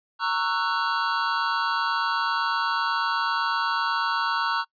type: chord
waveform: square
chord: F# dominant seventh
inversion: first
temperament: just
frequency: 925 / 1110 / 1332 / 1480 Hz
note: A#5 / C#6 / E6 / F#6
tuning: -14 / +2 / +18 / 0 cents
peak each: -29 dBFS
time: 0.19-4.65 s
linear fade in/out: 50 ms
effects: noise-tail reverb RT60 0.1 s tail -25 dB re dry + resampled to 11025 Hz